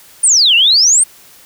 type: exponential two-way sweep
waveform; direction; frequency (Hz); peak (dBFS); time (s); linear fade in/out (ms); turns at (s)
sine; down then up; 9660 to 2663 to 9030; -6; 0.23-1.04; 10; 0.55
effects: white hiss -42 dBFS RMS until 1.45 s